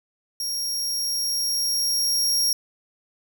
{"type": "tone with level ramp", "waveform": "sawtooth", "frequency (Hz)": 5588, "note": "F8", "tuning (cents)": 0, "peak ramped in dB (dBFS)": [-23, -16], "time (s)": [0.4, 2.53], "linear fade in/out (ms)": 2, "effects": []}